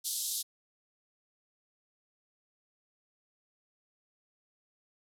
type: band-pass noise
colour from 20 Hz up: white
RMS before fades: -35 dBFS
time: 0.04-0.43 s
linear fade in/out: 20 ms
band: 3500 to 13000 Hz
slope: 48 dB/octave
effects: none